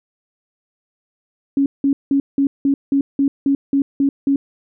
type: tone bursts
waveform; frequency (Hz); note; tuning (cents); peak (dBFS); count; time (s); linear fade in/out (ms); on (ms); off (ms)
sine; 277.2; C#4; 0; -12; 11; 1.57-4.36; 2; 90; 180
effects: none